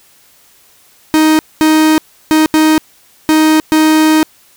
45% pulse tone bursts at uneven times, 312.4 Hz, D#4, 7 cents sharp, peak -6 dBFS, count 6, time 1.14-1.39 / 1.61-1.98 / 2.31-2.46 / 2.54-2.78 / 3.29-3.6 / 3.72-4.23 s, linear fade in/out 0 ms, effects white hiss -47 dBFS RMS until 4.56 s

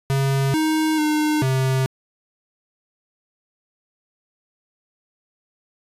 square tone with pitch steps, 136.4 / 313.2 / 304.2 / 131.9 Hz, C#3 / D#4 / D#4 / C3, -28 / +11 / -39 / +14 cents, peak -18 dBFS, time 0.1-1.86 s, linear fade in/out 0 ms, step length 440 ms, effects resampled to 32000 Hz

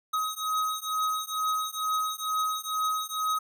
square beating tone pair, 1264 / 1266.2 Hz, D#6 / D#6, +27 / +30 cents, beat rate 2.2 Hz, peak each -31 dBFS, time 0.13-3.39 s, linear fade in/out 10 ms, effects none

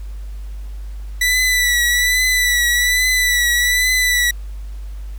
sawtooth tone with vibrato, 1970 Hz, B6, 5 cents flat, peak -10 dBFS, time 1.21-4.31 s, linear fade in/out 5 ms, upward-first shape triangle, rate 1.2 Hz, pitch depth 44 cents each way, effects added 50 Hz sine -26 dBFS peak until 5.18 s + pink hiss -50 dBFS RMS until 5.18 s

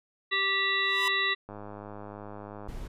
harmonic tone, 390 Hz, G4, 9 cents flat, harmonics 1 / 3 / 5 / 7 / 9 / 10, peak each -38 / -33 / -27 / -35 / -38 / -31 dBFS, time 0.31-1.35 s, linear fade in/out 20 ms
sawtooth tone with exponential growth, 1002 Hz, B5, 25 cents sharp, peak -24 dBFS, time 0.76-1.08 s, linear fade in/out 2 ms, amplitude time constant 68 ms
click train, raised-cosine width 1 ms, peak -28 dBFS, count 123, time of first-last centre 1.49-2.674 s, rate 103 Hz
brown noise, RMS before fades -37 dBFS, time 2.68-2.88 s, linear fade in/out 10 ms
effects resampled to 32000 Hz

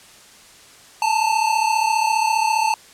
square tone pair together, 867 / 901.9 Hz, A5 / A5, -26 / +43 cents, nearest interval minor second, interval 69 cents, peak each -20 dBFS, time 1.02-2.74 s, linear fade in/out 2 ms, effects white hiss -46 dBFS RMS until 2.93 s + low-pass 9000 Hz 12 dB/octave

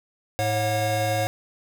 square tone cluster, 107.2 / 547 / 723 Hz, A2 / C#5 / F#5, -45 / -23 / -40 cents, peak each -27 dBFS, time 0.39-1.27 s, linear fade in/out 0 ms, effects none

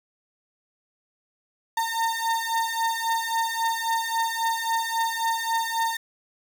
35% pulse beating tone pair, 909 / 912.7 Hz, A#5 / A#5, -44 / -37 cents, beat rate 3.7 Hz, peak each -25 dBFS, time 1.77-5.97 s, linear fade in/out 5 ms, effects none

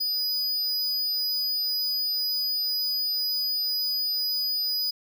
square tone, 4951 Hz, D#8, 9 cents flat, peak -25 dBFS, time 0-4.91 s, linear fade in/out 10 ms, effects 11-bit

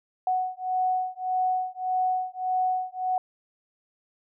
sine beating tone pair, 740 / 741.7 Hz, F#5 / F#5, 0 / +4 cents, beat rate 1.7 Hz, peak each -27 dBFS, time 0.27-3.18 s, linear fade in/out 2 ms, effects none

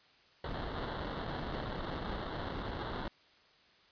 pink noise with sample-and-hold, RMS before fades -39 dBFS, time 0.44-3.08 s, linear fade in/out 2 ms, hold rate 2450 Hz, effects white hiss -64 dBFS RMS until 3.91 s + resampled to 11025 Hz

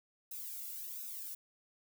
violet noise with flanger, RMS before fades -44 dBFS, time 0.31-1.35 s, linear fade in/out 5 ms, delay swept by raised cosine 0.78 to 1.47 ms, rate 1.4 Hz, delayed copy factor +0.85, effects none

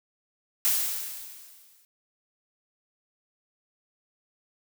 blue noise with exponential decay, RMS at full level -22 dBFS, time 0.65-1.85 s, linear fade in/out 0 ms, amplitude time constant 260 ms, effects none

